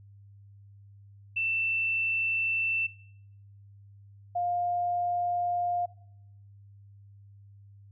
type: tone pair in turn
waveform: sine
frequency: 2672 / 705.1 Hz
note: E7 / F5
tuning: +23 / +16 cents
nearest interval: octave + major seventh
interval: 2307 cents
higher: first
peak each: -26 dBFS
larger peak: neither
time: 1.36-2.87 / 4.35-5.86 s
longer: neither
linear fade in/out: 10 ms
effects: noise-tail reverb RT60 0.8 s tail -22 dB re dry + added 100 Hz sine -50 dBFS peak until 7.91 s